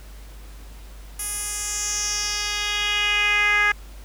10% pulse tone with band-pass filter sweep, 414.1 Hz, G#4, 5 cents flat, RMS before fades -23 dBFS, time 1.19-3.72 s, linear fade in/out 5 ms, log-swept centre 11000 to 1800 Hz, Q 2.9, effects added 50 Hz sine -38 dBFS peak until 4.04 s + pink hiss -49 dBFS RMS until 4.04 s

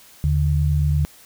sine tone pair together, 77.6 / 146.49 Hz, D#2 / D3, -4 / -4 cents, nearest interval major seventh, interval 1100 cents, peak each -18 / -19 dBFS, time 0.24-1.05 s, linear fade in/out 0 ms, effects white hiss -48 dBFS RMS until 1.25 s

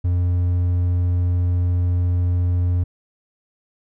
triangle tone, 88.6 Hz, F2, 25 cents sharp, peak -14 dBFS, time 0.04-2.84 s, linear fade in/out 10 ms, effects none

